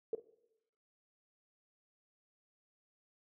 sine tone with echo, 447.7 Hz, A4, 30 cents sharp, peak -31 dBFS, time 0.13-0.15 s, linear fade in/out 2 ms, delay 48 ms, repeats 2, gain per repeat -15 dB, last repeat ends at 0.246 s, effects noise-tail reverb RT60 0.9 s tail -18 dB re dry

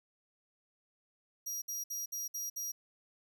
sawtooth tone bursts, 5730 Hz, F8, 44 cents sharp, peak -34 dBFS, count 6, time 1.46-2.72 s, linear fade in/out 10 ms, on 160 ms, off 60 ms, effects none

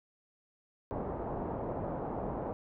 white low-pass noise, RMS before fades -37 dBFS, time 0.91-2.53 s, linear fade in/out 0 ms, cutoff 800 Hz, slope 24 dB/octave, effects none

